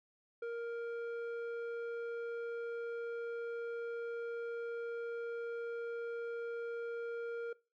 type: tone with low-pass filter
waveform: square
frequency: 467.3 Hz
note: A#4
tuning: 4 cents sharp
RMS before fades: -40 dBFS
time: 0.42-7.53 s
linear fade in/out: 5 ms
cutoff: 1300 Hz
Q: 1
effects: noise-tail reverb RT60 0.3 s tail -22 dB re dry + MP3 48 kbps